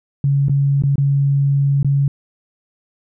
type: tone with dropouts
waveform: sine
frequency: 139.8 Hz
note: C#3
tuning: 15 cents sharp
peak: -12 dBFS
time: 0.24-2.08 s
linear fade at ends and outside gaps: 2 ms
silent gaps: 0.484-0.495 / 0.822-0.836 / 0.957-0.981 / 1.83-1.846 s
effects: none